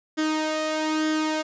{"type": "tone with flanger", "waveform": "sawtooth", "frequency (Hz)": 311.1, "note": "D#4", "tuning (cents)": 0, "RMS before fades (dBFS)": -25, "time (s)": [0.17, 1.43], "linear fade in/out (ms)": 20, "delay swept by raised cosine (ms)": [0.59, 1.59], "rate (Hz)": 1.1, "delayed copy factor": 0.55, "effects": ["resampled to 16000 Hz"]}